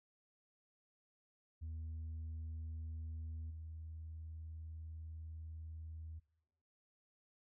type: tone with level steps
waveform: sine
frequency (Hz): 80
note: D#2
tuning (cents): +49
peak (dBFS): -40 / -45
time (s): 1.61-6.2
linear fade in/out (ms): 20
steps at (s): 3.5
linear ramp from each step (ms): 10
effects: noise-tail reverb RT60 0.9 s tail -23 dB re dry + tanh soft clip ceiling -41 dBFS